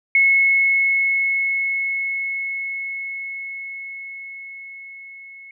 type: tone with level ramp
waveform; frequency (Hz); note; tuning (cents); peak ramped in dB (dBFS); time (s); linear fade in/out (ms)
sine; 2187; C#7; -24; -11 to -38; 0.15-5.51; 2
effects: none